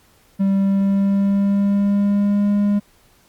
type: tone with pitch glide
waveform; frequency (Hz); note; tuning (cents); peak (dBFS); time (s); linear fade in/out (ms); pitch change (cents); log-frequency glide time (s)
triangle; 195.3 to 204.1; G3 to G#3; -6 to -30; -12; 0.39-2.8; 20; +76; 0.52-2.51
effects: pink hiss -55 dBFS RMS until 3.28 s + Opus 48 kbps